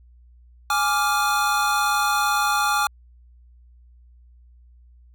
square chord, D diminished, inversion second, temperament equal, 830.6 / 1174.7 / 1396.9 Hz, Ab5 / D6 / F6, 0 / 0 / 0 cents, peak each -24 dBFS, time 0.7-2.87 s, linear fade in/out 2 ms, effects added 60 Hz sine -48 dBFS peak until 5.14 s

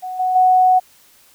sine tone with level steps, 740 Hz, F#5, in tune, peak -24 / -15 / -9 dBFS, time 0.02-0.8 s, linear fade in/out 20 ms, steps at 0.19 / 0.35 s, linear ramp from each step 10 ms, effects white hiss -51 dBFS RMS until 1.34 s

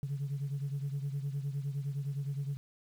sine beating tone pair, 138.59 / 148.29 Hz, C#3 / D3, 0 / +17 cents, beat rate 9.7 Hz, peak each -33 / -38 dBFS, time 0.03-2.57 s, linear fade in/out 0 ms, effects tanh soft clip ceiling -29 dBFS + 10-bit

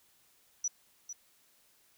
sine tone with echo, 5900 Hz, F#8, 6 cents flat, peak -29 dBFS, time 0.64-0.68 s, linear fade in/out 5 ms, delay 450 ms, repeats 1, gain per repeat -10 dB, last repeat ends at 1.13 s, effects white hiss -67 dBFS RMS until 1.97 s

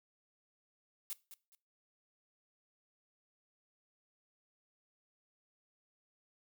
blue noise with echo, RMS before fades -40 dBFS, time 1.1-1.13 s, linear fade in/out 0 ms, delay 210 ms, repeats 2, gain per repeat -12 dB, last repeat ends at 1.55 s, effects noise-tail reverb RT60 0.3 s tail -20 dB re dry

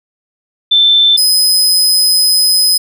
sine / sawtooth tone pair in turn, 3543 / 5041 Hz, A7 / D#8, +11 / +22 cents, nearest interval tritone, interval 611 cents, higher second, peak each -5 dBFS, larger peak neither, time 0.71-1.17 / 1.17-2.78 s, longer second, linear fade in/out 10 ms, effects none

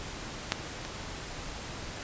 clicks, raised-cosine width 0.2 ms, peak -7 / -20 dBFS, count 2, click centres 0.521 / 0.85 s, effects pink hiss -40 dBFS RMS until 2.03 s + resampled to 16000 Hz

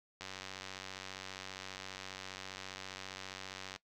click train, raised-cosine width 0.2 ms, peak -26 dBFS, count 338, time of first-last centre 0.21-3.761 s, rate 94.9 Hz, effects noise-tail reverb RT60 0.1 s tail -19 dB re dry

